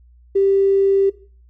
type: tone with tanh clipping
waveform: triangle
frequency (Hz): 392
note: G4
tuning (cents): 0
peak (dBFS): -12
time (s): 0.35-1.1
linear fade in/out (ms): 10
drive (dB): 3
effects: noise-tail reverb RT60 0.4 s tail -17 dB re dry + added 60 Hz sine -46 dBFS peak until 1.49 s